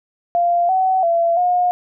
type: tone with pitch steps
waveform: sine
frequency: 694 / 754 / 677 / 717 Hz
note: F5 / F#5 / E5 / F5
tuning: -11 / +32 / +46 / +45 cents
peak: -13 dBFS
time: 0.35-1.71 s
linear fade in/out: 0 ms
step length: 340 ms
effects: none